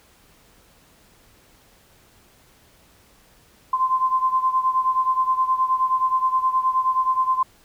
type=beating tone pair; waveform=sine; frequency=1036 / 1045.5 Hz; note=C6 / C6; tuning=-17 / -2 cents; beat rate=9.5 Hz; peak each=-19 / -23 dBFS; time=3.73-7.43 s; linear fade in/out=5 ms; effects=pink hiss -55 dBFS RMS until 7.64 s